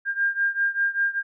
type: beating tone pair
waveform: sine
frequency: 1602 / 1607.1 Hz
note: G6 / G6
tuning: +37 / +43 cents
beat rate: 5.1 Hz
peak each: -23 / -25 dBFS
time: 0.05-1.23 s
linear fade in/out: 50 ms
effects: none